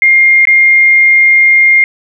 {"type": "tone with dropouts", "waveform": "sine", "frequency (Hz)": 2120, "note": "C7", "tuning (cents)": 22, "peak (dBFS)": -3, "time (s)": [0.02, 1.84], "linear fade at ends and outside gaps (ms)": 1, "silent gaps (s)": [0.453, 0.472], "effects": []}